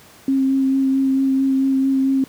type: tone with vibrato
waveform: sine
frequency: 268 Hz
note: C4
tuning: 42 cents sharp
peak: -14 dBFS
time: 0.28-2.24 s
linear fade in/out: 2 ms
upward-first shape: sine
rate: 4.5 Hz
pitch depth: 13 cents each way
effects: pink hiss -46 dBFS RMS until 2.28 s + high-pass 100 Hz 12 dB/octave